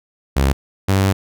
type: tone pair in turn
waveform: sawtooth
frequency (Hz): 68 / 96.9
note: C#2 / G2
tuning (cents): -33 / -20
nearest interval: tritone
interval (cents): 613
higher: second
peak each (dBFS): -9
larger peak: neither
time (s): 0.36-0.53 / 0.88-1.13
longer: second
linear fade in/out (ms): 10
effects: none